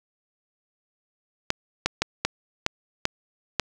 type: clicks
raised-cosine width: 0.2 ms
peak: -4 dBFS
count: 7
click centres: 1.504 / 1.86 / 2.02 / 2.25 / 2.664 / 3.054 / 3.597 s
effects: none